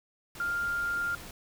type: tone in noise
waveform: sine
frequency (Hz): 1400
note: F6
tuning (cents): +4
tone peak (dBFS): -28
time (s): 0.4-1.15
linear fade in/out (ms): 2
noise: pink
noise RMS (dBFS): -45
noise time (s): 0.35-1.31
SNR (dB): +14
effects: none